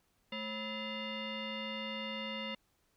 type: tone with frequency modulation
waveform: sine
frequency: 1300 Hz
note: E6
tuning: 24 cents flat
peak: -37 dBFS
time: 0.32-2.55 s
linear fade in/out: 5 ms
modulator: 759 Hz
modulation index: 2.8
effects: pink hiss -75 dBFS RMS until 2.96 s